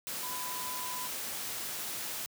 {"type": "tone in noise", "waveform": "sine", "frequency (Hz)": 1000, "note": "B5", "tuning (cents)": 21, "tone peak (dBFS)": -40, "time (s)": [0.23, 1.07], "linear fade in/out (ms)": 0, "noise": "white", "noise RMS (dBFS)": -38, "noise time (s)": [0.07, 2.26], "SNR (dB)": -5, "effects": ["high-pass 100 Hz 12 dB/octave"]}